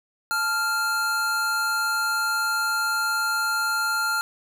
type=tone pair together; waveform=square; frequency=870.6 / 1392 Hz; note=A5 / F6; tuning=-19 / -6 cents; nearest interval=minor sixth; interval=813 cents; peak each=-33 / -23 dBFS; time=0.31-4.21 s; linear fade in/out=0 ms; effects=none